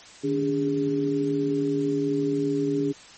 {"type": "tone cluster", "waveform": "sine", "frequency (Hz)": [150.9, 286.1, 408.9], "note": ["D3", "D4", "G#4"], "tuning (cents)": [47, -45, -27], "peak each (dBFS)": [-32, -24, -26], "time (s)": [0.23, 2.93], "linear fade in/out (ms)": 20, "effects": ["white hiss -47 dBFS RMS until 3.17 s", "MP3 32 kbps"]}